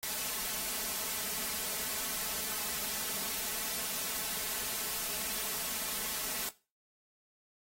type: noise with comb filter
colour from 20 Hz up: white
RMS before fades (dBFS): -36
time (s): 0.03-6.49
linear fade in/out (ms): 0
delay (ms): 4.6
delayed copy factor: +0.7
effects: noise-tail reverb RT60 0.3 s tail -17 dB re dry + AAC 48 kbps